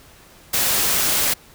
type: noise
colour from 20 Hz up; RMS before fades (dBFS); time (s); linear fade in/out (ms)
white; -19; 0.53-1.34; 10
effects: pink hiss -48 dBFS RMS until 1.54 s